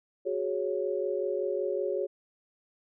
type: chord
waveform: sine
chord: F# suspended second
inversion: none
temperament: equal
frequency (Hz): 370 / 415.3 / 554.4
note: F#4 / G#4 / C#5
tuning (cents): 0 / 0 / 0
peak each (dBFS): -32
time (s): 0.25-2.07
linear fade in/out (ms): 20
effects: none